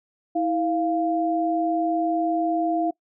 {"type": "tone pair together", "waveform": "sine", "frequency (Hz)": [324.3, 696], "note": ["E4", "F5"], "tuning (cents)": [-28, -6], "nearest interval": "octave + minor second", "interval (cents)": 1322, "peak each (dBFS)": -23, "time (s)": [0.35, 2.91], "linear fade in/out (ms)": 10, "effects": ["noise-tail reverb RT60 0.1 s tail -22 dB re dry"]}